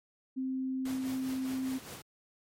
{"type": "tone", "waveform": "sine", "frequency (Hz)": 261.6, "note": "C4", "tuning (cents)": 0, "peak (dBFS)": -31, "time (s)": [0.36, 1.79], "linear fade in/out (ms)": 20}
{"type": "noise with tremolo", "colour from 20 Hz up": "pink", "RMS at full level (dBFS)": -43, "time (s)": [0.85, 2.02], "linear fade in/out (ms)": 5, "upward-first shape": "triangle", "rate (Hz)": 4.9, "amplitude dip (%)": 60}
{"effects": ["high-pass 100 Hz 12 dB/octave", "MP3 64 kbps"]}